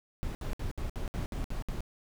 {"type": "noise bursts", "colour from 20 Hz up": "brown", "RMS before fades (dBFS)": -34, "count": 9, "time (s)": [0.23, 1.806], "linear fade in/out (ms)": 0, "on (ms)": 120, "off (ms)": 62, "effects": []}